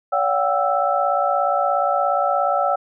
sine tone cluster, 570 / 721 / 778 / 1321 Hz, C#5 / F#5 / G5 / E6, +48 / -45 / -13 / +3 cents, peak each -22 dBFS, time 0.12-2.76 s, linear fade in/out 10 ms, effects none

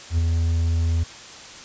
triangle tone with ADSR envelope, 83.1 Hz, E2, 15 cents sharp, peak -13 dBFS, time 0.1-1.04 s, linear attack 82 ms, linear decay 8 ms, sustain -3 dB, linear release 12 ms, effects white hiss -40 dBFS RMS until 1.64 s + resampled to 16000 Hz

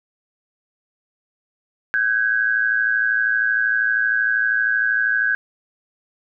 sine tone pair together, 1527.2 / 1640 Hz, G6 / G#6, -46 / -22 cents, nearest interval minor second, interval 124 cents, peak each -19 dBFS, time 1.94-5.35 s, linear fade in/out 0 ms, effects none

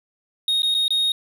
triangle tone with dropouts, 3729 Hz, A#7, in tune, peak -16 dBFS, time 0.48-1.12 s, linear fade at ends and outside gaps 2 ms, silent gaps 0.621-0.631 / 0.743-0.748 / 0.881-0.905 s, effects none

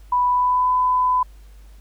sine tone with pitch glide, 987.8 to 1004.5 Hz, B5 to B5, 0 to +29 cents, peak -15 dBFS, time 0.12-1.23 s, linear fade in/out 5 ms, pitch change +29 cents, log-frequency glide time 0.27-0.7 s, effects added 50 Hz sine -41 dBFS peak until 1.8 s + pink hiss -57 dBFS RMS until 1.8 s

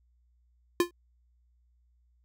square tone with exponential decay, 348.7 Hz, F4, 3 cents flat, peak -19 dBFS, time 0.8-0.91 s, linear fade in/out 2 ms, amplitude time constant 23 ms, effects added 60 Hz sine -64 dBFS peak until 2.24 s

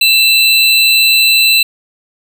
square tone pair together, 2678 / 4012 Hz, E7 / B7, +27 / +26 cents, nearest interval perfect fifth, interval 699 cents, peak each -10 dBFS, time 0.01-1.63 s, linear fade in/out 5 ms, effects none

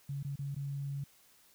sine tone with dropouts, 140 Hz, C#3, 18 cents sharp, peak -35 dBFS, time 0.09-1.04 s, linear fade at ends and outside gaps 5 ms, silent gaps 0.229-0.247 / 0.358-0.39 / 0.547-0.563 s, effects white hiss -64 dBFS RMS until 1.54 s

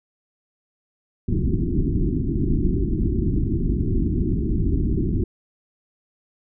pink low-pass noise, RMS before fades -21 dBFS, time 1.28-5.24 s, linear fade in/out 5 ms, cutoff 380 Hz, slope 96 dB/octave, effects none

